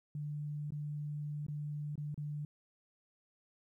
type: tone with dropouts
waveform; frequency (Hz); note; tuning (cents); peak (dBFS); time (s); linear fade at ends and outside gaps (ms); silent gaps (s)
sine; 148; D3; +14; -37; 0.15-2.45; 2; 0.706-0.721 / 1.466-1.483 / 1.956-1.978 / 2.144-2.177
effects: 13-bit